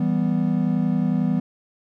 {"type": "chord", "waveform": "triangle", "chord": "E minor", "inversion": "none", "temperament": "equal", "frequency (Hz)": [164.81, 196, 246.9], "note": ["E3", "G3", "B3"], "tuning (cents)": [0, 0, 0], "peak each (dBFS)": -21, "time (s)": [0, 1.4], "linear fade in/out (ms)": 5, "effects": []}